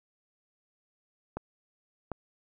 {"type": "clicks", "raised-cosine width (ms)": 1, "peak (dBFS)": -20, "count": 2, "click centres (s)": [1.37, 2.117], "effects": []}